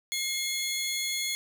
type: tone pair together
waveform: 20% pulse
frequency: 2139 / 3382 Hz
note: C7 / G#7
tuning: +38 / +31 cents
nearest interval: minor sixth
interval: 793 cents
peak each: -26 dBFS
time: 0.12-1.35 s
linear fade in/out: 0 ms
effects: none

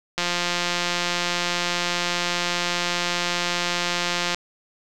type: click train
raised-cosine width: 0.2 ms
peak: -6 dBFS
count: 730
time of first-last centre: 0.18-4.346 s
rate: 175 Hz
effects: none

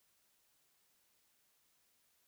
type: silence
effects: white hiss -75 dBFS RMS until 2.27 s

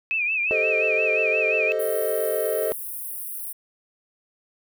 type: tone with vibrato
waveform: sine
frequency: 2514 Hz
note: D#7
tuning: 17 cents sharp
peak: -21 dBFS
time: 0.11-1.72 s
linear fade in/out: 0 ms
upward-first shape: sine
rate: 5.7 Hz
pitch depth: 100 cents each way
type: chord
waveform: triangle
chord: A half-diminished seventh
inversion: third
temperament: equal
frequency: 392 / 440 / 523.3 / 622.3 Hz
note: G4 / A4 / C5 / Eb5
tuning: 0 / 0 / 0 / 0 cents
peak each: -30 / -24 / -27 / -24 dBFS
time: 0.51-2.72 s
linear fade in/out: 0 ms
type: high-pass noise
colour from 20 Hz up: white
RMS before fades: -33 dBFS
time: 1.79-3.53 s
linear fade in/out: 10 ms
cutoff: 9200 Hz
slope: 96 dB/octave
effects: none

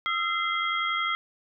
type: tone cluster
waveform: sine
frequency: 1253 / 1344 / 2070 / 3260 Hz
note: D#6 / E6 / C7 / G#7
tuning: +12 / +33 / -19 / -33 cents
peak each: -33 / -29 / -29 / -32 dBFS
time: 0.06-1.15 s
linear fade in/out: 0 ms
effects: none

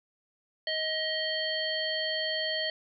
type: harmonic tone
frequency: 630 Hz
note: D#5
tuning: 21 cents sharp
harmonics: 1 / 3 / 5 / 7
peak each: -34 / -34 / -34 / -34 dBFS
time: 0.67-2.7 s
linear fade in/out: 2 ms
effects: none

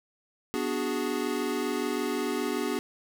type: chord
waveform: square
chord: G# half-diminished seventh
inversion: first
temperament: equal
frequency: 246.9 / 293.7 / 370 / 415.3 Hz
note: B3 / D4 / F#4 / G#4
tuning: 0 / 0 / 0 / 0 cents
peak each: -34 dBFS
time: 0.54-2.79 s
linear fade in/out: 0 ms
effects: none

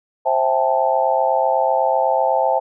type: chord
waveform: sine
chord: A minor seventh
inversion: first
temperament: just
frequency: 528 / 660 / 792 / 880 Hz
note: C5 / E5 / G5 / A5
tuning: +16 / +2 / +18 / 0 cents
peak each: -20 dBFS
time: 0.25-2.6 s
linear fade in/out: 20 ms
effects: none

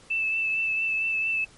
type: tone with vibrato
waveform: sine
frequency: 2637 Hz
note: E7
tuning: in tune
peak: -23 dBFS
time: 0.1-1.45 s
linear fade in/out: 10 ms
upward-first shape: triangle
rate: 4.4 Hz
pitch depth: 24 cents each way
effects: pink hiss -53 dBFS RMS until 1.57 s + MP3 48 kbps

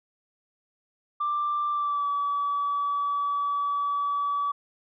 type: tone with pitch glide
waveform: sine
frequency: 1180 to 1145.7 Hz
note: D6 to D6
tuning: +8 to -43 cents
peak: -23 dBFS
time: 1.2-4.52 s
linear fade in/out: 10 ms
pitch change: -51 cents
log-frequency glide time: 1.71-2.08 s
effects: tanh soft clip ceiling -20 dBFS

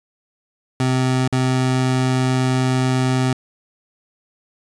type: tone with dropouts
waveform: 25% pulse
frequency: 129.1 Hz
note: C3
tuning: 23 cents flat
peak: -12 dBFS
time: 0.8-3.33 s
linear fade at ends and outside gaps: 2 ms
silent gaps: 1.278-1.326 s
effects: resampled to 22050 Hz

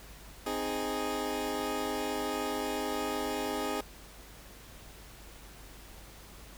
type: chord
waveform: 20% pulse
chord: Ab major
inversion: first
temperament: equal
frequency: 261.6 / 311.1 / 415.3 Hz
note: C4 / Eb4 / Ab4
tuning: 0 / 0 / 0 cents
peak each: -32 / -32 / -30 dBFS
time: 0.46-3.81 s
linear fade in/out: 5 ms
effects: added 50 Hz sine -52 dBFS peak until 6.57 s + pink hiss -52 dBFS RMS until 6.57 s

